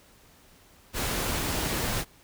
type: noise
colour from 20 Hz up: pink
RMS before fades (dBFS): -29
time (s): 0.93-2.05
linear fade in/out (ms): 50
effects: pink hiss -57 dBFS RMS until 2.23 s